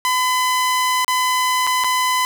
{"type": "tone with dropouts", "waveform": "sawtooth", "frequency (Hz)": 1010, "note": "B5", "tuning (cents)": 39, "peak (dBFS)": -12, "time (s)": [0.05, 2.25], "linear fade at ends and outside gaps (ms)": 0, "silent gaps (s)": [[1.046, 1.08], [1.668, 1.673], [1.838, 1.844]], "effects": []}